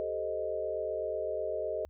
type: chord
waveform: sine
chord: A half-diminished seventh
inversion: third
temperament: equal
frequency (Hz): 392 / 440 / 523.3 / 622.3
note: G4 / A4 / C5 / Eb5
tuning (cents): 0 / 0 / 0 / 0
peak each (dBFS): -40 / -37 / -39 / -34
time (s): 0-1.85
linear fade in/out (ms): 0
effects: added 73 Hz sine -55 dBFS peak until 1.89 s